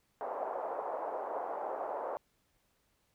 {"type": "band-pass noise", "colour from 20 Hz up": "pink", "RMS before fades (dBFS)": -38, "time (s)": [0.21, 2.17], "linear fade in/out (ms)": 0, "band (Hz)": [530, 910], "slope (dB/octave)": 24, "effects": ["pink hiss -75 dBFS RMS until 3.14 s"]}